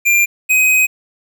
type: tone pair in turn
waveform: square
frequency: 2386 / 2518 Hz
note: D7 / D#7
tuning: +27 / +20 cents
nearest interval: minor second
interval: 93 cents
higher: second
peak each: -10 dBFS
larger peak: neither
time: 0.05-0.26 / 0.49-0.87 s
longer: second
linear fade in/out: 20 ms
effects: 8-bit